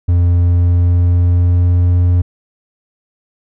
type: tone with pitch glide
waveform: triangle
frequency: 87.3 to 88.47 Hz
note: F2 to F2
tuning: 0 to +23 cents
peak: -6 dBFS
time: 0.08-2.22 s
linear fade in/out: 10 ms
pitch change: +23 cents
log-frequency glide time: 0.35-1.93 s
effects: none

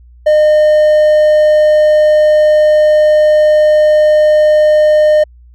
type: tone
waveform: triangle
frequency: 609 Hz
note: D#5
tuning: 37 cents flat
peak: -3 dBFS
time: 0.26-5.24 s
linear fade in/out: 10 ms
effects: added 60 Hz sine -37 dBFS peak until 5.54 s

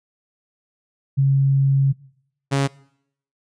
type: tone pair in turn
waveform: sine / sawtooth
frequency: 136.8 / 138.31 Hz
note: C#3 / C#3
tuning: -23 / -4 cents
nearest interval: unison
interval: 19 cents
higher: second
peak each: -13 dBFS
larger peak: neither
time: 1.17-1.93 / 2.51-2.68 s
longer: first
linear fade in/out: 20 ms
effects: noise-tail reverb RT60 0.7 s tail -22 dB re dry + resampled to 22050 Hz

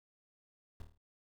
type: noise with echo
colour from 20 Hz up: brown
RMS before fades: -43 dBFS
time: 0.8-0.82 s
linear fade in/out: 2 ms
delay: 26 ms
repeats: 6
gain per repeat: -5 dB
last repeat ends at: 0.976 s
effects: none

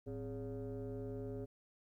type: tone with frequency modulation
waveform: sine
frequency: 261.6 Hz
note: C4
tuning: in tune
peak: -39 dBFS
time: 0.06-1.46 s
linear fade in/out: 20 ms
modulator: 151 Hz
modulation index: 1.6
effects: tanh soft clip ceiling -38 dBFS + 13-bit

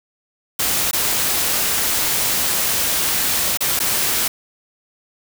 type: noise with dropouts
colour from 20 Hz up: white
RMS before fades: -19 dBFS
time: 0.59-4.28 s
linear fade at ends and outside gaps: 5 ms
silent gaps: 0.912-0.931 / 3.573-3.606 / 3.792-3.8 s
effects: none

